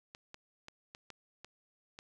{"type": "clicks", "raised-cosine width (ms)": 0.2, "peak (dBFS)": -30, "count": 7, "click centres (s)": [0.149, 0.344, 0.684, 0.949, 1.103, 1.446, 1.989], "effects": []}